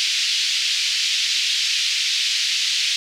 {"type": "band-pass noise", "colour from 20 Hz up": "white", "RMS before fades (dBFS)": -21, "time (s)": [0, 2.96], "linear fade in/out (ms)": 0, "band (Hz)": [2500, 5000], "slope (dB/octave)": 24, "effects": []}